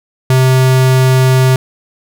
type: tone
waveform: square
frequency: 130 Hz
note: C3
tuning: 11 cents flat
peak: -7 dBFS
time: 0.3-1.56 s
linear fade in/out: 2 ms
effects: none